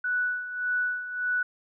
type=tone with tremolo; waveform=sine; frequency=1480 Hz; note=F#6; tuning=in tune; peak=-23 dBFS; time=0.04-1.43 s; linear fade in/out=5 ms; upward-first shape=sine; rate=1.7 Hz; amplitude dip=70%; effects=none